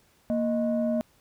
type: tone pair together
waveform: sine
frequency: 233.3 / 622.3 Hz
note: A#3 / D#5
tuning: +2 / 0 cents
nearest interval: octave + perfect fourth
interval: 1698 cents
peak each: -24 / -26 dBFS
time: 0.3-1.01 s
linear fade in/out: 0 ms
effects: tanh soft clip ceiling -18 dBFS + pink hiss -63 dBFS RMS until 1.2 s